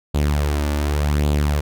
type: tone with flanger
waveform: sawtooth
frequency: 73.42 Hz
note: D2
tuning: in tune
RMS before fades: -19 dBFS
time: 0.14-1.61 s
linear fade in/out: 10 ms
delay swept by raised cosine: 0.26 to 3.46 ms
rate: 0.87 Hz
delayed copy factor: +0.55
effects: none